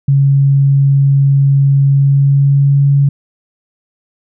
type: tone with pitch glide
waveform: sine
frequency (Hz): 138.59 to 140.36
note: C#3 to C#3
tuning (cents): 0 to +22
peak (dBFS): -6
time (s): 0.08-3.09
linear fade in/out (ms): 5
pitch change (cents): +22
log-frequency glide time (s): 1.89-2.87
effects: none